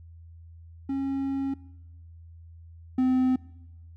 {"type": "tone pair in turn", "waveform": "triangle", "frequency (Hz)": [272.3, 257], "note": ["C#4", "C4"], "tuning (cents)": [-31, -31], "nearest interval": "minor second", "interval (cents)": 100, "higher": "first", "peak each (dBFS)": [-24, -18], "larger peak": "second", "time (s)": [[0.89, 1.54], [2.98, 3.36]], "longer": "first", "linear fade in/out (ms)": 5, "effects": ["noise-tail reverb RT60 1.0 s tail -22 dB re dry", "added 83 Hz sine -45 dBFS peak until 3.96 s"]}